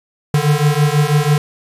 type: beating tone pair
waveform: square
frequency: 145 / 151.1 Hz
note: D3 / D3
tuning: -22 / +50 cents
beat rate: 6.1 Hz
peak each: -15 dBFS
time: 0.34-1.38 s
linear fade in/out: 2 ms
effects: resampled to 32000 Hz + 7-bit